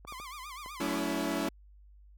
clicks, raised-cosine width 1 ms, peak -33 dBFS, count 5, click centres 0.05 / 0.124 / 0.2 / 0.661 / 0.885 s
sawtooth tone with vibrato, 1110 Hz, C#6, 2 cents sharp, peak -38 dBFS, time 0.07-1 s, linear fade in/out 10 ms, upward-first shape sine, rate 8 Hz, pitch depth 170 cents each way
sawtooth chord, F# minor seventh, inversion none, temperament equal with one note detuned, 185 / 220 / 283.2 / 329.6 Hz, F#3 / A3 / C#4 / E4, 0 / 0 / +37 / 0 cents, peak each -35 / -34 / -30 / -31 dBFS, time 0.8-1.49 s, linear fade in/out 5 ms
effects added 50 Hz sine -53 dBFS peak until 2.17 s

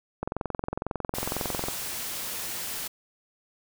click train, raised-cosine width 1 ms, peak -15 dBFS, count 33, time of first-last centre 0.23-1.685 s, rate 22 Hz
white noise, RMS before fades -34 dBFS, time 1.14-2.88 s, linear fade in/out 10 ms
effects none

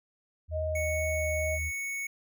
sine tone with pitch glide, 80.7 to 78.63 Hz, E2 to D#2, -36 to +19 cents, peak -32 dBFS, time 0.48-1.72 s, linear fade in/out 50 ms, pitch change -45 cents, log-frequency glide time 0.73-1.4 s
sine tone with vibrato, 622.3 Hz, D#5, in tune, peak -30 dBFS, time 0.51-1.59 s, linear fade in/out 50 ms, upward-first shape sine, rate 2.2 Hz, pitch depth 10 cents each way
square tone, 2217 Hz, C#7, in tune, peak -33 dBFS, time 0.75-2.07 s, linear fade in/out 5 ms
effects none

